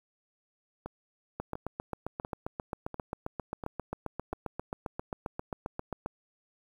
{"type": "two click trains", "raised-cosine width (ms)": 1, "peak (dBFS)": [-20, -24], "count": [36, 6], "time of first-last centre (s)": [[1.4, 6.06], [0.86, 4.332]], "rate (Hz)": [7.51, 1.44], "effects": ["9-bit"]}